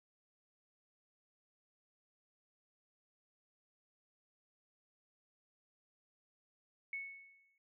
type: tone with exponential decay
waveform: sine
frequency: 2208 Hz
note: C#7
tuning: 7 cents flat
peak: -37 dBFS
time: 6.93-7.58 s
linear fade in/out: 2 ms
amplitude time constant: 140 ms
effects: none